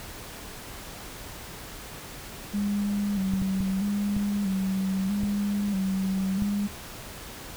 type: tone with vibrato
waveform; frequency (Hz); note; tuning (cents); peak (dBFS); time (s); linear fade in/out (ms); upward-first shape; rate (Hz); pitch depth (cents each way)
sine; 197.2; G3; +11; -24; 2.53-6.68; 20; square; 0.78; 55
type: clicks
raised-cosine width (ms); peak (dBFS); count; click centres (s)
5; -19; 6; 3.337 / 3.418 / 3.606 / 4.166 / 5.235 / 6.422
effects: pink hiss -41 dBFS RMS until 7.56 s